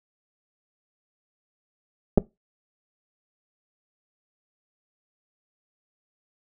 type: clicks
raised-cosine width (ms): 2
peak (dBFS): -4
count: 2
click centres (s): 2.176 / 2.181
effects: noise-tail reverb RT60 0.2 s tail -20 dB re dry